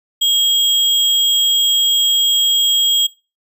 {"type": "tone with sample-and-hold", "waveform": "sine", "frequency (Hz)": 3261, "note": "G#7", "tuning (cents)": -32, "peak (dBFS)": -11, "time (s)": [0.21, 3.07], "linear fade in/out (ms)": 10, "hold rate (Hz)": 11025, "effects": ["noise-tail reverb RT60 0.3 s tail -23 dB re dry", "resampled to 32000 Hz"]}